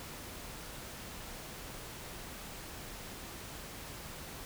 silence, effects pink hiss -46 dBFS RMS until 4.45 s

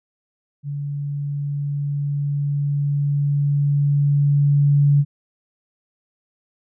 sine tone with level ramp, 143.3 Hz, D3, 42 cents flat, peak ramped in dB -24 to -11 dBFS, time 0.63-5.05 s, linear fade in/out 50 ms, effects none

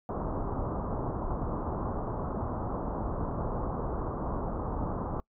pink low-pass noise, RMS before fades -33 dBFS, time 0.09-5.2 s, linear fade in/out 0 ms, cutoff 1200 Hz, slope 48 dB/octave, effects noise-tail reverb RT60 0.1 s tail -24 dB re dry

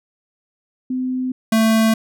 sine / square tone pair in turn, 255.8 / 222.3 Hz, C4 / A3, -39 / +18 cents, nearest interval major second, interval 243 cents, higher first, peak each -19 / -13 dBFS, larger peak second, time 0.9-1.32 / 1.52-1.94 s, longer neither, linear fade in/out 5 ms, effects none

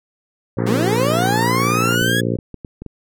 harmonic tone, 58.27 Hz, A#1, in tune, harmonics 2 / 3 / 4 / 5 / 6 / 7 / 8 / 9, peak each -22 / -24 / -25 / -26 / -27 / -27 / -28 / -29 dBFS, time 0.57-2.37 s, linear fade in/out 5 ms
pink band-pass noise, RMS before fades -34 dBFS, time 0.58-1.96 s, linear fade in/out 10 ms, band 690 to 2000 Hz, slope 96 dB/octave
30% pulse linear sweep, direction up, 170 to 1693 Hz, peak -15 dBFS, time 0.66-2.21 s, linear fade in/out 10 ms
clicks, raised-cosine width 3 ms, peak -18 dBFS, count 7, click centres 2.018 / 2.09 / 2.388 / 2.543 / 2.648 / 2.82 / 2.863 s
effects none

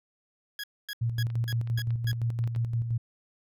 20% pulse tone bursts, 1661.2 Hz, G#6, in tune, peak -29 dBFS, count 6, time 0.59-2.116 s, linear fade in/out 2 ms, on 46 ms, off 250 ms
sine tone with tremolo, 116.54 Hz, A#2, in tune, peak -24 dBFS, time 1.01-2.98 s, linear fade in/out 10 ms, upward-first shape square, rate 5.8 Hz, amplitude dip 50%
clicks, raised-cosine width 0.3 ms, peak -32 dBFS, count 6, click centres 1.302 / 1.674 / 1.793 / 1.906 / 2.44 / 2.55 s
effects none

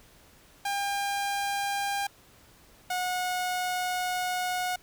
sawtooth tone pair in turn, 802 / 728.2 Hz, G5 / F#5, +39 / -28 cents, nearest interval major second, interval 167 cents, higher first, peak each -24 dBFS, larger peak neither, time 0.65-2.07 / 2.9-4.76 s, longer second, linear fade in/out 5 ms, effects pink hiss -57 dBFS RMS until 4.82 s

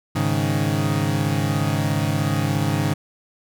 30% pulse chord, Ab suspended fourth, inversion none, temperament equal, 103.83 / 138.59 / 155.56 Hz, Ab2 / Db3 / Eb3, 0 / 0 / 0 cents, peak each -21 dBFS, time 0.15-2.94 s, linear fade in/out 10 ms, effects none

